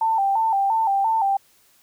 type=tone with vibrato; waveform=sine; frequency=839 Hz; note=G#5; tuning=17 cents sharp; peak=-17 dBFS; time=0.01-1.37 s; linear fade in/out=5 ms; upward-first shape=square; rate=2.9 Hz; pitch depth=110 cents each way; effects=white hiss -58 dBFS RMS until 1.82 s